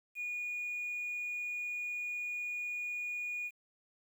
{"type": "tone", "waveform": "sine", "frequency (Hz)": 2448, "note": "D#7", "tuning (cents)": -29, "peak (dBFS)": -34, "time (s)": [0.15, 3.51], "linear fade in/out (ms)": 50, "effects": ["tanh soft clip ceiling -33 dBFS", "10-bit"]}